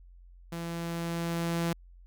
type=tone with level ramp; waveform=sawtooth; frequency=168.6 Hz; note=E3; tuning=39 cents sharp; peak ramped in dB=-31 to -23 dBFS; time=0.52-1.73 s; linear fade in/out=5 ms; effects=added 44 Hz sine -50 dBFS peak until 2.06 s